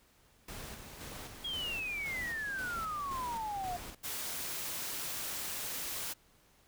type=noise with tremolo; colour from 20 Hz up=pink; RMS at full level=-45 dBFS; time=0.48-3.95 s; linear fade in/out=5 ms; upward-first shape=square; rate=1.9 Hz; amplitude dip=40%
type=exponential sweep; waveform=sine; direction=down; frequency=3322 to 698.5 Hz; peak=-35 dBFS; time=1.44-3.77 s; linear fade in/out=10 ms
type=noise; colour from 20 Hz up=white; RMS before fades=-39 dBFS; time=4.03-6.14 s; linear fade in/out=20 ms
effects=pink hiss -66 dBFS RMS until 6.67 s